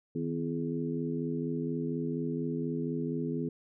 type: harmonic tone with a mistuned harmonic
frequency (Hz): 84.2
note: E2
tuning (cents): +37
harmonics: 2 / 3 / 4 / 5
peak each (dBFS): -35 / -34 / -38 / -38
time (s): 0.15-3.49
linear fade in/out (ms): 5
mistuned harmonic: 2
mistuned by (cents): -110
effects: none